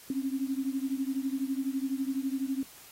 sine beating tone pair, 264.8 / 276.8 Hz, C4 / C#4, +21 / -2 cents, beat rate 12 Hz, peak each -31 / -33 dBFS, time 0.1-2.63 s, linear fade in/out 2 ms, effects white hiss -52 dBFS RMS until 2.91 s + AAC 48 kbps

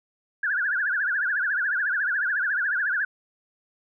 sine tone with vibrato, 1568 Hz, G6, in tune, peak -22 dBFS, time 0.43-3.05 s, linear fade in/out 5 ms, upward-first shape triangle, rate 14 Hz, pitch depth 210 cents each way, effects none

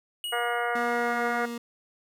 square tone with exponential decay, 2900 Hz, F#7, 35 cents flat, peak -30 dBFS, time 0.24-1.21 s, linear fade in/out 1 ms, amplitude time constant 210 ms
harmonic tone, 238.7 Hz, A#3, 41 cents sharp, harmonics 2 / 3 / 4 / 5 / 6 / 7 / 8 / 9, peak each -32 / -30 / -38 / -35 / -31 / -39 / -37 / -39 dBFS, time 0.32-1.46 s, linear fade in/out 10 ms
30% pulse tone with pitch glide, 239.3 to 236.1 Hz, A#3 to A#3, +46 to +22 cents, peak -30 dBFS, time 0.75-1.58 s, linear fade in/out 5 ms, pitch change -24 cents, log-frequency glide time 0.97-1.14 s
effects none

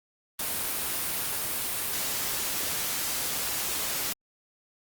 white noise, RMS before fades -30 dBFS, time 0.39-4.13 s, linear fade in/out 5 ms, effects Opus 32 kbps

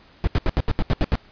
brown noise bursts, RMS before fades -18 dBFS, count 9, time 0.24-1.154 s, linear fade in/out 0 ms, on 34 ms, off 76 ms, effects pink hiss -52 dBFS RMS until 1.31 s + resampled to 11025 Hz

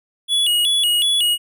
square tone with vibrato, 3136 Hz, G7, in tune, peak -15 dBFS, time 0.28-1.38 s, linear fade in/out 50 ms, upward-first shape square, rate 2.7 Hz, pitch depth 140 cents each way, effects none

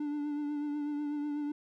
triangle tone with vibrato, 293.7 Hz, D4, in tune, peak -30 dBFS, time 0-1.52 s, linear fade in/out 5 ms, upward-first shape triangle, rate 8.1 Hz, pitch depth 34 cents each way, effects none

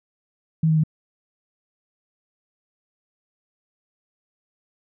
sine tone with pitch steps, 160 / 157.8 / 155.62 Hz, D#3 / D#3 / D#3, +49 / +25 / +1 cents, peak -15 dBFS, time 0.63-0.837 s, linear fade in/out 5 ms, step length 69 ms, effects none

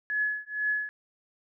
sine tone with tremolo, 1700 Hz, G#6, 40 cents sharp, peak -23 dBFS, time 0.1-0.89 s, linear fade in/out 0 ms, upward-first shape triangle, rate 2.1 Hz, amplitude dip 100%, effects none

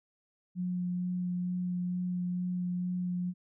sine tone with vibrato, 179.4 Hz, F3, 47 cents sharp, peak -30 dBFS, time 0.55-3.34 s, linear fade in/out 50 ms, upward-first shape sine, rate 2.2 Hz, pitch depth 10 cents each way, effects none

